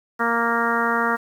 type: harmonic tone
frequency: 232.8 Hz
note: A#3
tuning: 2 cents flat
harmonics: 1 / 2 / 3 / 4 / 5 / 6 / 7 / 8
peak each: -27 / -27 / -29 / -26 / -25 / -24 / -30 / -28 dBFS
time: 0.19-1.17 s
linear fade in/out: 20 ms
effects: 8-bit